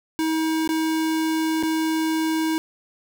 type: tone with dropouts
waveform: square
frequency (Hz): 318.9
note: D#4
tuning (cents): +43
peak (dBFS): -21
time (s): 0.19-2.58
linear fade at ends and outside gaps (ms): 0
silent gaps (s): 0.676-0.691 / 1.627-1.634
effects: none